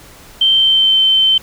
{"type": "tone with pitch glide", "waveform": "sine", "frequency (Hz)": [3125, 3091], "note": ["G7", "G7"], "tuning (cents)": [-6, -25], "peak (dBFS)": -8, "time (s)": [0.41, 1.38], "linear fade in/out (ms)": 5, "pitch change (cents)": -19, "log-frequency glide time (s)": [0.53, 0.99], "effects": ["pink hiss -40 dBFS RMS until 1.42 s"]}